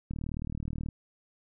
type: click train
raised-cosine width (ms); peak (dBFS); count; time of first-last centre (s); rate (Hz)
5; -23; 31; 0.11-0.887; 38.6
effects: none